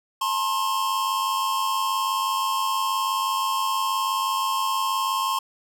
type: tone cluster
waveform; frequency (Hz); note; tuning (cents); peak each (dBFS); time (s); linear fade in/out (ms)
square; 880 / 966 / 1065; A5 / B5 / C6; 0 / -39 / +30; -31 / -32 / -24; 0.21-5.39; 5
effects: none